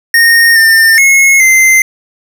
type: tone with pitch steps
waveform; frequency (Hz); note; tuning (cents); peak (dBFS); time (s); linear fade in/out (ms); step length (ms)
square; 1847 / 1803 / 2173 / 2076; A#6 / A6 / C#7 / C7; -16 / +42 / -35 / -14; -4; 0.14-1.82; 2; 420
effects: none